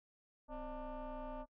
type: tone with frequency modulation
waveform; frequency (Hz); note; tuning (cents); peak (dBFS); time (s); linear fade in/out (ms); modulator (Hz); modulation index
sine; 317.6; D#4; +36; -40; 0.48-1.46; 50; 288; 2.4
effects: noise-tail reverb RT60 0.1 s tail -23 dB re dry + tanh soft clip ceiling -41 dBFS